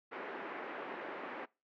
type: band-pass noise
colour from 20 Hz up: pink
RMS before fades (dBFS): -44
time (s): 0.11-1.46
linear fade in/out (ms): 20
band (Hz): 290 to 2200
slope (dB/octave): 24
effects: noise-tail reverb RT60 0.3 s tail -25 dB re dry